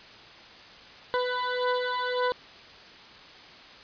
20% pulse beating tone pair, 496.8 / 498.6 Hz, B4 / B4, +10 / +16 cents, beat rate 1.8 Hz, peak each -24 dBFS, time 1.14-2.32 s, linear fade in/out 0 ms, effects white hiss -48 dBFS RMS until 3.83 s + resampled to 11025 Hz

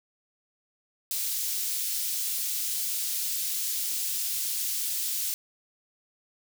white high-pass noise, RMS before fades -30 dBFS, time 1.11-5.34 s, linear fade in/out 0 ms, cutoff 4000 Hz, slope 12 dB/octave, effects none

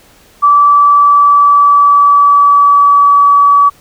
sine tone with pitch glide, 1158 to 1142.1 Hz, D6 to D6, -25 to -49 cents, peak -3 dBFS, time 0.42-3.7 s, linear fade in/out 20 ms, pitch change -24 cents, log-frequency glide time 0.65-3.28 s, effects pink hiss -44 dBFS RMS until 3.8 s

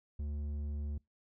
square tone with low-pass filter, 73.42 Hz, D2, in tune, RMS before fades -38 dBFS, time 0.19-0.98 s, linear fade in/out 5 ms, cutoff 220 Hz, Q 0.53, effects noise-tail reverb RT60 0.2 s tail -26 dB re dry

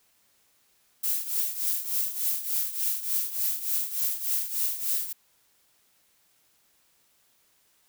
violet noise with tremolo, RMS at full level -25 dBFS, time 1.03-5.13 s, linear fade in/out 10 ms, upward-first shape triangle, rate 3.4 Hz, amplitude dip 80%, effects white hiss -66 dBFS RMS until 7.88 s

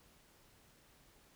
silence, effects pink hiss -66 dBFS RMS until 1.35 s

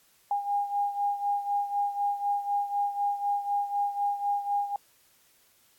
sine beating tone pair, 811 / 815 Hz, G#5 / G#5, -41 / -33 cents, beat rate 4 Hz, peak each -27 / -32 dBFS, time 0.31-4.76 s, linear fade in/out 2 ms, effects white hiss -63 dBFS RMS until 5.78 s + AAC 64 kbps

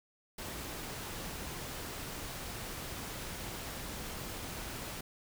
pink noise, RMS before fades -42 dBFS, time 0.38-5.01 s, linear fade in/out 5 ms, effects none

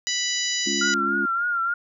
harmonic tone, 986 Hz, B5, 3 cents flat, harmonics 2 / 3 / 4 / 5 / 6 / 7, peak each -30 / -30 / -30 / -30 / -30 / -30 dBFS, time 0.07-0.94 s, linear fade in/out 0 ms
sine chord, Db major, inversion second, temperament just, 207.9 / 277.2 / 346.5 Hz, Ab3 / Db4 / F4, +2 / 0 / -14 cents, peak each -30 dBFS, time 0.66-1.26 s, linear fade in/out 10 ms
sine tone with vibrato, 1396.9 Hz, F6, in tune, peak -21 dBFS, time 0.81-1.74 s, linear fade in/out 5 ms, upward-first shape triangle, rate 3.4 Hz, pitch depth 69 cents each way
effects none

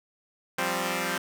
5% pulse chord, F suspended second, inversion none, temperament equal, 174.61 / 196 / 261.6 Hz, F3 / G3 / C4, 0 / 0 / 0 cents, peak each -20 dBFS, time 0.58-1.18 s, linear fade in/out 5 ms, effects none

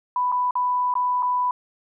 sine tone with dropouts, 992 Hz, B5, 7 cents sharp, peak -19 dBFS, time 0.16-1.51 s, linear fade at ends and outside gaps 2 ms, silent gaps 0.318-0.323 / 0.509-0.554 / 0.94-0.953 / 1.225-1.229 s, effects none

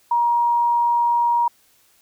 sine tone, 948 Hz, A#5, 29 cents sharp, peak -15 dBFS, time 0.11-1.48 s, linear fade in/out 5 ms, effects white hiss -58 dBFS RMS until 2.01 s

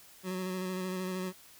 25% pulse tone with vibrato, 185 Hz, F#3, in tune, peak -30 dBFS, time 0.23-1.33 s, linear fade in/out 50 ms, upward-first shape square, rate 13 Hz, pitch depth 19 cents each way, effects white hiss -56 dBFS RMS until 1.59 s

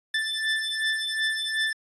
25% pulse beating tone pair, 1762 / 1764.7 Hz, A6 / A6, +2 / +5 cents, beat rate 2.7 Hz, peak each -24 dBFS, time 0.14-1.73 s, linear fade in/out 5 ms, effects resampled to 22050 Hz

